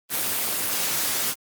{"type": "noise with amplitude modulation", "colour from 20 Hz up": "white", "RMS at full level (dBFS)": -22, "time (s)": [0.09, 1.35], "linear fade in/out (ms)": 50, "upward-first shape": "sine", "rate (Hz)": 227, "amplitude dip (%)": 65, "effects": ["high-pass 100 Hz 12 dB/octave", "Opus 24 kbps"]}